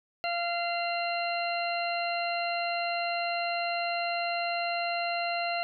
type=harmonic tone; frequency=690 Hz; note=F5; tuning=21 cents flat; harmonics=1 / 2 / 3 / 4 / 6; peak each=-30 / -38 / -38 / -35 / -38 dBFS; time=0.24-5.63 s; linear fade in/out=0 ms; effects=none